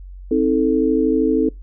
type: chord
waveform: sine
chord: A diminished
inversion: first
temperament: just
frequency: 264 / 316.8 / 440 Hz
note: C4 / Eb4 / A4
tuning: +16 / +31 / 0 cents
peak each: -18 dBFS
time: 0.31-1.49 s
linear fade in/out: 5 ms
effects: noise-tail reverb RT60 0.2 s tail -24 dB re dry + added 46 Hz sine -33 dBFS peak until 1.62 s